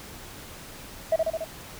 sine tone with echo, 647 Hz, E5, 32 cents flat, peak -16 dBFS, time 1.12-1.16 s, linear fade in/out 5 ms, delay 71 ms, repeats 4, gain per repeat -3 dB, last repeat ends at 1.444 s, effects tanh soft clip ceiling -15 dBFS + pink hiss -43 dBFS RMS until 1.79 s

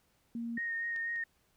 sine tone, 233.1 Hz, A#3, in tune, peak -35 dBFS, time 0.35-0.58 s, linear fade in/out 2 ms
sine tone with vibrato, 1852 Hz, A#6, 12 cents flat, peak -33 dBFS, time 0.57-1.24 s, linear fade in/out 5 ms, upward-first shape sine, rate 4.1 Hz, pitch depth 17 cents each way
clicks, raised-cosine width 0.2 ms, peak -35 / -41 dBFS, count 2, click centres 0.962 / 1.16 s
effects pink hiss -72 dBFS RMS until 1.56 s

